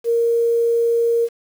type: tone with quantisation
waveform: sine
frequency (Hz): 466.2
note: A#4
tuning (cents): 0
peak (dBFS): -14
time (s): 0.04-1.29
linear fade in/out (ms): 50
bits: 7
effects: none